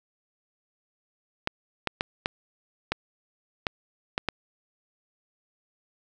clicks, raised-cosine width 0.3 ms, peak -9 dBFS, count 8, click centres 1.474 / 1.873 / 2.009 / 2.259 / 2.92 / 3.668 / 4.179 / 4.287 s, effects none

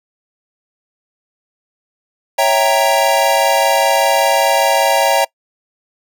square chord, C# diminished seventh, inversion none, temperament equal, 554.4 / 659.3 / 784 / 932.3 Hz, C#5 / E5 / G5 / Bb5, 0 / 0 / 0 / 0 cents, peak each -17 dBFS, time 2.38-5.25 s, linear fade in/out 10 ms, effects noise-tail reverb RT60 0.1 s tail -24 dB re dry

